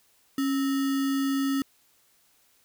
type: tone with sample-and-hold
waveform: sine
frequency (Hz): 273.5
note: C#4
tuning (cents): -23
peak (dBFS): -23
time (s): 0.38-1.62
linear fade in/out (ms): 2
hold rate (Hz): 1575
effects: white hiss -64 dBFS RMS until 2.64 s